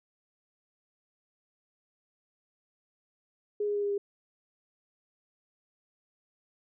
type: tone with pitch steps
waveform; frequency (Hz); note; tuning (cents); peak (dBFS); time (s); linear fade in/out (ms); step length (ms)
sine; 415.3 / 412.2 / 409.1 / 406 / 403; G#4 / G#4 / G#4 / G#4 / G4; 0 / -13 / -26 / -39 / +48; -27; 3.6-3.98; 5; 76
effects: none